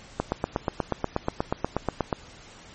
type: click train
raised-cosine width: 1 ms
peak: -9 dBFS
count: 17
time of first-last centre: 0.2-2.128 s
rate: 8.3 Hz
effects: pink hiss -48 dBFS RMS until 2.74 s + MP3 32 kbps